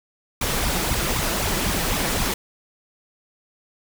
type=noise with flanger; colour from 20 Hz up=pink; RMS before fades=-23 dBFS; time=0.41-2.34 s; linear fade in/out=5 ms; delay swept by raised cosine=0.82 to 6.12 ms; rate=3.9 Hz; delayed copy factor=+0.75; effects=none